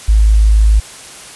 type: tone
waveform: sine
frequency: 53.4 Hz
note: G#1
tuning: 49 cents sharp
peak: -5 dBFS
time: 0.08-0.8 s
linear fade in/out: 10 ms
effects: white hiss -33 dBFS RMS until 1.35 s + resampled to 24000 Hz